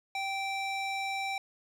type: tone with band-pass filter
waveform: square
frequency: 780 Hz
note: G5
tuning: 9 cents flat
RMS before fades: -34 dBFS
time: 0.15-1.38 s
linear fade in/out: 2 ms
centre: 2400 Hz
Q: 0.9
effects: 10-bit